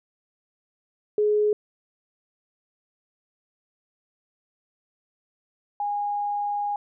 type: tone pair in turn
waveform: sine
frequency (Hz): 420.4 / 820.6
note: G#4 / G#5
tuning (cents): +21 / -21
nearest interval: octave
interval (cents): 1158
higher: second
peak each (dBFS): -18 / -24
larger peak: first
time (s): 1.18-1.53 / 5.8-6.76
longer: second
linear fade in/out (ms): 2
effects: none